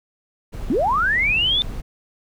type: noise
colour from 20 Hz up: brown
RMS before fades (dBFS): -30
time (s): 0.52-1.82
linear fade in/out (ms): 20
type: linear sweep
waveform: sine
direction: up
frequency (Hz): 207.7 to 3600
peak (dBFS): -16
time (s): 0.7-1.62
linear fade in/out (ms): 0
effects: none